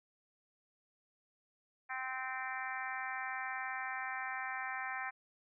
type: harmonic tone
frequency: 259.6 Hz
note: C4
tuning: 13 cents flat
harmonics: 3 / 4 / 5 / 6 / 7 / 8 / 9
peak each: -44 / -46 / -47 / -45 / -43 / -48 / -48 dBFS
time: 1.89-5.11 s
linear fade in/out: 20 ms
effects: none